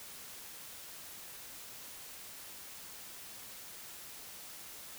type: silence
effects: white hiss -49 dBFS RMS until 4.98 s